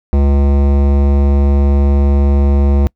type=tone with hard clipping; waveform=sine; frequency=70.2 Hz; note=C#2; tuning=22 cents sharp; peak=-10 dBFS; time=0.13-2.87 s; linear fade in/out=0 ms; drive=17 dB; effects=noise-tail reverb RT60 0.1 s tail -26 dB re dry